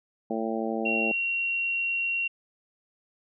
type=harmonic tone; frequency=112.2 Hz; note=A2; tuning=34 cents sharp; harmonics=2 / 3 / 4 / 5 / 6 / 7; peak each=-31 / -33 / -34 / -35 / -36 / -36 dBFS; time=0.3-1.12 s; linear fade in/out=5 ms
type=tone; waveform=sine; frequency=2744 Hz; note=F7; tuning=31 cents flat; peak=-25 dBFS; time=0.85-2.28 s; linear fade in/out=10 ms
effects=none